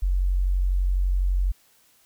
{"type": "tone", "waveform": "sine", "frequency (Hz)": 46, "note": "F#1", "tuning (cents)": -9, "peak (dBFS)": -19, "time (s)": [0.02, 1.52], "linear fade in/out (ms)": 10, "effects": ["white hiss -60 dBFS RMS until 2.05 s"]}